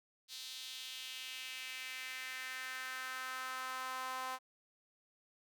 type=tone with high-pass filter sweep; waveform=sawtooth; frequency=258.5 Hz; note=C4; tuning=21 cents flat; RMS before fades=-44 dBFS; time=0.28-4.39 s; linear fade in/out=50 ms; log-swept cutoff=4000 to 940 Hz; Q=2.6; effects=none